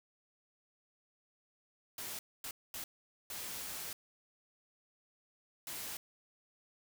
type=noise bursts at uneven times; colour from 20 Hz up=white; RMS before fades=-43 dBFS; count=5; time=1.98-2.19 / 2.44-2.51 / 2.74-2.84 / 3.3-3.93 / 5.67-5.97 s; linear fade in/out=2 ms; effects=none